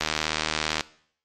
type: click train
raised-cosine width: 0.2 ms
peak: -6 dBFS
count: 63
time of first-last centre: 0.01-0.808 s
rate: 77.7 Hz
effects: noise-tail reverb RT60 0.6 s tail -19 dB re dry + MP3 64 kbps